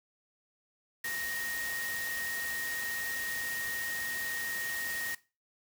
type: tone in noise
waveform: sine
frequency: 1864.7 Hz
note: A#6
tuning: in tune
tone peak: -35 dBFS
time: 1.04-5.15 s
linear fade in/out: 5 ms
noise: white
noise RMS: -40 dBFS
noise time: 1.04-5.15 s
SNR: +2 dB
effects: noise-tail reverb RT60 0.3 s tail -18 dB re dry